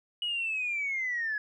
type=linear sweep; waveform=sine; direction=down; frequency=2933 to 1675 Hz; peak=-28 dBFS; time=0.22-1.38 s; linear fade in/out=2 ms; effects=tanh soft clip ceiling -24 dBFS